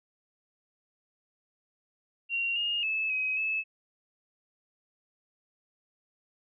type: tone with pitch steps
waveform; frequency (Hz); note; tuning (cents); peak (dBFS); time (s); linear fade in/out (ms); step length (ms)
sine; 2755 / 2842 / 2608 / 2533 / 2603; F7 / F7 / E7 / D#7 / E7; -24 / +30 / -19 / +30 / -22; -27; 2.29-3.64; 50; 270
effects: none